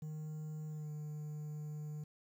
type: tone with pitch glide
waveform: triangle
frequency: 154.2 to 150.85 Hz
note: D#3 to D3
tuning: -15 to +47 cents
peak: -39 dBFS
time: 0.02-2.04 s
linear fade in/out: 5 ms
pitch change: -38 cents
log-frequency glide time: 0.68-0.89 s
effects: 11-bit